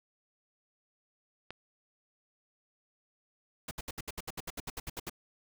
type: click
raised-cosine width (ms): 0.3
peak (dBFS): -25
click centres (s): 1.506
type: noise bursts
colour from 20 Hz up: pink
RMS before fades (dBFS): -39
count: 15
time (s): 3.68-5.097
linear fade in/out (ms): 5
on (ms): 31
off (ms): 68
effects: none